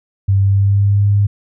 sine tone with pitch glide, 98 to 101.57 Hz, G2 to G#2, 0 to -38 cents, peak -9 dBFS, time 0.28-1.27 s, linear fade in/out 10 ms, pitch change +62 cents, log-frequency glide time 0.4-1.06 s, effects none

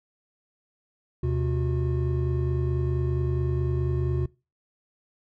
triangle tone cluster, 78.5 / 128.4 / 360.7 Hz, D#2 / C3 / F#4, +16 / -32 / -44 cents, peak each -25 / -24 / -29 dBFS, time 1.23-4.26 s, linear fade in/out 5 ms, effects noise-tail reverb RT60 0.3 s tail -23 dB re dry

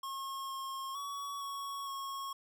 square tone with pitch steps, 1082 / 1076 / 1126 / 1112 / 1094 Hz, C#6 / C6 / C#6 / C#6 / C#6, -42 / +48 / +27 / +5 / -23 cents, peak -39 dBFS, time 0.03-2.33 s, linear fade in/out 5 ms, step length 460 ms, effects none

